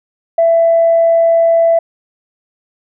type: tone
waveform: sine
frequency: 666 Hz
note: E5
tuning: 18 cents sharp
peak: -6 dBFS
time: 0.38-1.79 s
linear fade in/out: 5 ms
effects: tanh soft clip ceiling -2 dBFS